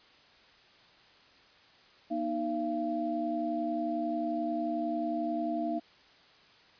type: tone cluster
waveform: sine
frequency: 239.4 / 310.6 / 682 Hz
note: A#3 / D#4 / F5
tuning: +46 / -3 / -41 cents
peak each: -36 / -33 / -33 dBFS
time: 2.1-5.8 s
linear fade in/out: 20 ms
effects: white hiss -59 dBFS RMS until 6.79 s + resampled to 11025 Hz